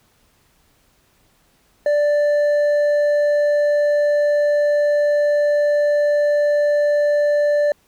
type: tone with hard clipping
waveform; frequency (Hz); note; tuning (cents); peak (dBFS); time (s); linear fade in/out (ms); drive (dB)
sine; 587.3; D5; 0; -15; 1.86-7.72; 2; 4
effects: pink hiss -59 dBFS RMS until 7.87 s